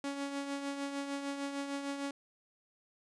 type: tone with tremolo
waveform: sawtooth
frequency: 279.9 Hz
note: C#4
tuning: 17 cents sharp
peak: -30 dBFS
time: 0.04-2.11 s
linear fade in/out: 2 ms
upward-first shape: triangle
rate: 6.6 Hz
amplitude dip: 55%
effects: resampled to 22050 Hz